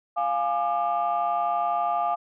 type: chord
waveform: sine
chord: D diminished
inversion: first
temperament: equal with one note detuned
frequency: 698.5 / 830.6 / 1195.9 Hz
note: F5 / Ab5 / D6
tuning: 0 / 0 / +31 cents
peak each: -24 / -27 / -27 dBFS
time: 0.16-2.16 s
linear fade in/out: 20 ms
effects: tanh soft clip ceiling -16 dBFS